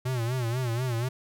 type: tone with vibrato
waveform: square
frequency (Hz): 122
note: B2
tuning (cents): -21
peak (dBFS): -27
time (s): 0.05-1.09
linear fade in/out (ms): 10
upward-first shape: sine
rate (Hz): 4.1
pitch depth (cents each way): 120
effects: none